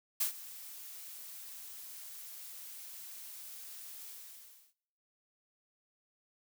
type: noise with ADSR envelope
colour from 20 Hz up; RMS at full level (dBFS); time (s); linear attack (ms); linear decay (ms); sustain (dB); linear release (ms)
blue; -30; 0.2-4.74; 10; 110; -18; 660
effects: noise-tail reverb RT60 0.9 s tail -26 dB re dry